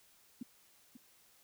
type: tone with echo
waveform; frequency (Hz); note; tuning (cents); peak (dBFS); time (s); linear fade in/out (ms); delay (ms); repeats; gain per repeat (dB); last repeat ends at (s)
sine; 244.5; B3; -17; -38; 0.41-0.43; 5; 540; 1; -11; 0.97
effects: white hiss -66 dBFS RMS until 1.43 s